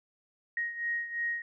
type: beating tone pair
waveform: sine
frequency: 1876 / 1878.9 Hz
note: A#6 / A#6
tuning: +11 / +13 cents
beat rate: 2.9 Hz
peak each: -32 / -37 dBFS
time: 0.57-1.42 s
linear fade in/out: 2 ms
effects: none